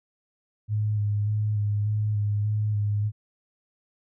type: tone with vibrato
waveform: sine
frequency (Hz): 104.9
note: G#2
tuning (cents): +18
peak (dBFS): -22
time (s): 0.68-3.12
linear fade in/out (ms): 50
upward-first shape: square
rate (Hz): 1.7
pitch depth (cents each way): 21
effects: none